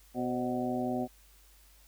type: harmonic tone with a mistuned harmonic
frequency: 124.3 Hz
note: B2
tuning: 12 cents sharp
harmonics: 1 / 2 / 3 / 4 / 5 / 6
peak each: -44 / -32 / -38 / -41 / -38 / -37 dBFS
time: 0.14-1.08 s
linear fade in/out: 50 ms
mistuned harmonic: 4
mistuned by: +110 cents
effects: added 50 Hz sine -59 dBFS peak until 1.87 s + white hiss -62 dBFS RMS until 1.87 s